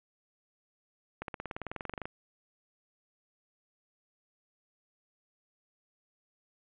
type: accelerating click train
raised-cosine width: 0.5 ms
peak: -22 dBFS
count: 18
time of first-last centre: 1.22-2.055 s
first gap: 62 ms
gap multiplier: 0.97
effects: resampled to 8000 Hz + 9-bit